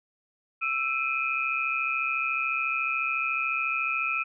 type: tone cluster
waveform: sine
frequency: 1328 / 2421 / 2555 Hz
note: E6 / D#7 / D#7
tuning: +12 / -48 / +45 cents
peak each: -30 / -30 / -29 dBFS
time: 0.61-4.24 s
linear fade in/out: 20 ms
effects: none